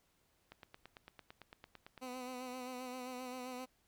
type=click train; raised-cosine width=0.3 ms; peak=-35 dBFS; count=14; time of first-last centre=0.52-1.977 s; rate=8.92 Hz
type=tone with vibrato; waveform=15% pulse; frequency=252.8 Hz; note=B3; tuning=41 cents sharp; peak=-37 dBFS; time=2.01-3.66 s; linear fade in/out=20 ms; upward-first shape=sine; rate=7.6 Hz; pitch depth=37 cents each way
effects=pink hiss -75 dBFS RMS until 3.87 s